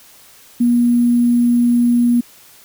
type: tone with sample-and-hold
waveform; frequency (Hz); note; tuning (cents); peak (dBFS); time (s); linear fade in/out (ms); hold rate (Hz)
sine; 240; B3; -49; -10; 0.6-2.21; 10; 11025
effects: white hiss -45 dBFS RMS until 2.64 s